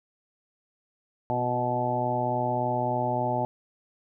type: harmonic tone with a mistuned harmonic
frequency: 123.47 Hz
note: B2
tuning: in tune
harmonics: 1 / 2 / 3 / 4 / 5 / 6 / 7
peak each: -32 / -34 / -35 / -38 / -30 / -32 / -29 dBFS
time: 1.3-3.45 s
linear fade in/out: 0 ms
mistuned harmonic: 3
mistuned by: -25 cents
effects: none